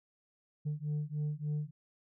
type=beating tone pair; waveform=sine; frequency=148 / 151.4 Hz; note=D3 / D#3; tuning=+14 / -47 cents; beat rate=3.4 Hz; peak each=-34 / -34 dBFS; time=0.65-1.71 s; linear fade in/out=20 ms; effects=tanh soft clip ceiling -30 dBFS